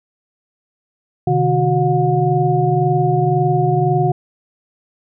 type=tone cluster; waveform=sine; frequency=131.1 / 153 / 367.4 / 720 Hz; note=C3 / D#3 / F#4 / F#5; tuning=+4 / -29 / -12 / -47 cents; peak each=-18 dBFS; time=1.27-4.12 s; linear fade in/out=5 ms; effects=none